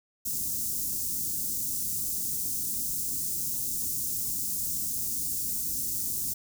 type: band-stop noise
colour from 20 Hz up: white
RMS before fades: -31 dBFS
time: 0.25-6.34 s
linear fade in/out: 10 ms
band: 290 to 6100 Hz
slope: 24 dB/octave
effects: none

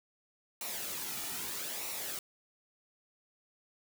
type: noise with flanger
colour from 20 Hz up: white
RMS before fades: -39 dBFS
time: 0.61-2.19 s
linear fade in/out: 2 ms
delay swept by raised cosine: 0.61 to 1.91 ms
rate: 0.79 Hz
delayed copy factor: -0.55
effects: none

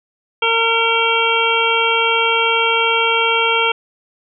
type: harmonic tone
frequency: 457.3 Hz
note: A#4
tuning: 33 cents flat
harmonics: 1 / 2 / 3 / 5 / 6 / 7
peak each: -20 / -20 / -20 / -20 / -20 / -20 dBFS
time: 0.42-3.72 s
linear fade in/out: 5 ms
effects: none

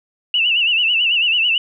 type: tone with vibrato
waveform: sine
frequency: 2794 Hz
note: F7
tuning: in tune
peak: -13 dBFS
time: 0.34-1.58 s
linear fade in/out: 2 ms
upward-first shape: sine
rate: 9.1 Hz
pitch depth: 110 cents each way
effects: none

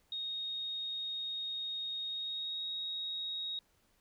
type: tone with pitch glide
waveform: sine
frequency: 3729 to 3772 Hz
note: A#7 to A#7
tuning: 0 to +20 cents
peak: -36 dBFS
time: 0.12-3.59 s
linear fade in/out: 2 ms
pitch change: +20 cents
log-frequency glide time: 2.05-2.66 s
effects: pink hiss -72 dBFS RMS until 4 s

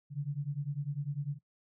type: beating tone pair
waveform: sine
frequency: 138.59 / 148.59 Hz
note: C#3 / D3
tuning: 0 / +21 cents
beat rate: 10 Hz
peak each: -36 / -36 dBFS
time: 0.1-1.39 s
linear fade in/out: 50 ms
effects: noise-tail reverb RT60 0.1 s tail -19 dB re dry

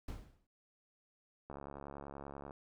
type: noise with exponential decay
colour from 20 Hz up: brown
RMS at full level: -40 dBFS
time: 0.08-0.47 s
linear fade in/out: 5 ms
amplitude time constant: 83 ms
type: click train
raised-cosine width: 1 ms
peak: -33 dBFS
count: 72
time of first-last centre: 1.5-2.509 s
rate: 70.4 Hz
effects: none

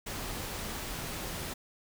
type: noise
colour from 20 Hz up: pink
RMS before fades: -38 dBFS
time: 0.06-1.54 s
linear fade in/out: 10 ms
effects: none

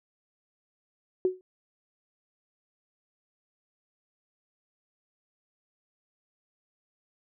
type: tone with exponential decay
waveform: sine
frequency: 370 Hz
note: F#4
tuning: in tune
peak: -18 dBFS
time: 1.25-1.41 s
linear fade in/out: 1 ms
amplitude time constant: 34 ms
effects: none

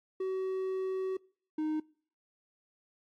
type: tone pair in turn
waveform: triangle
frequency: 377.9 / 309.5 Hz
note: F#4 / D#4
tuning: +37 / -9 cents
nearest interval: minor third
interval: 346 cents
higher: first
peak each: -29 / -28 dBFS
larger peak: second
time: 0.2-1.17 / 1.58-1.8 s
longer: first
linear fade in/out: 5 ms
effects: noise-tail reverb RT60 0.5 s tail -25 dB re dry + AAC 48 kbps

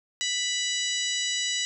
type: harmonic tone with a mistuned harmonic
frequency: 981 Hz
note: B5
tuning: 12 cents flat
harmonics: 2 / 3 / 4 / 5 / 6 / 7 / 8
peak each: -33 / -31 / -31 / -38 / -35 / -35 / -36 dBFS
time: 0.21-1.65 s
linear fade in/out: 0 ms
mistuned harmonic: 2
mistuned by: +18 cents
effects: none

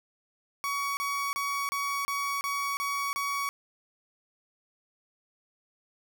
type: tone bursts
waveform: 30% pulse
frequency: 1126 Hz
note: C#6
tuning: 27 cents sharp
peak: -26 dBFS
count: 8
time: 0.64-3.49 s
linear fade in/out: 0 ms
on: 330 ms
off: 30 ms
effects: none

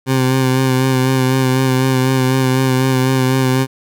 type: tone with vibrato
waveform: 20% pulse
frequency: 130.5 Hz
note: C3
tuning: 4 cents flat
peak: -7 dBFS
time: 0.06-3.67 s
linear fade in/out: 50 ms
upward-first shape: sine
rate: 4 Hz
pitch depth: 26 cents each way
effects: none

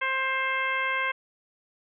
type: harmonic tone with a mistuned harmonic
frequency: 528 Hz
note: C5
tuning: 16 cents sharp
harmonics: 1 / 2 / 3 / 4 / 5 / 6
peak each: -37 / -30 / -30 / -29 / -35 / -41 dBFS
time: 0.01-1.12 s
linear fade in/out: 10 ms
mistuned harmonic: 6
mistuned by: +23 cents
effects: none

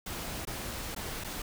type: noise with dropouts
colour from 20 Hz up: pink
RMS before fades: -38 dBFS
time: 0.06-1.42 s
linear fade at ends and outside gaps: 5 ms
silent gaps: 0.452-0.471 / 0.949-0.962 / 1.239-1.244 s
effects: none

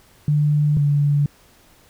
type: tone pair in turn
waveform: sine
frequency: 148.4 / 144.59 Hz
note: D3 / D3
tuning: +18 / -27 cents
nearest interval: unison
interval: 45 cents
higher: first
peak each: -14 dBFS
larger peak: neither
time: 0.28-0.77 / 0.77-1.26 s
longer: neither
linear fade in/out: 2 ms
effects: pink hiss -53 dBFS RMS until 1.89 s

